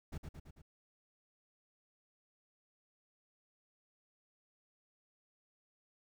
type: noise with echo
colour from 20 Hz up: brown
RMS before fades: -41 dBFS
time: 0.12-0.18 s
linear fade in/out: 10 ms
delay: 110 ms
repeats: 4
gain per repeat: -4 dB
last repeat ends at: 0.62 s
effects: none